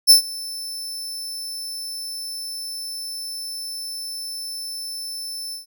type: tone with ADSR envelope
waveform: sawtooth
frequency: 5290 Hz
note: E8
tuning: 5 cents sharp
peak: -3 dBFS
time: 0.07-5.66 s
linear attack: 34 ms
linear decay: 110 ms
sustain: -23 dB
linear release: 130 ms
effects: none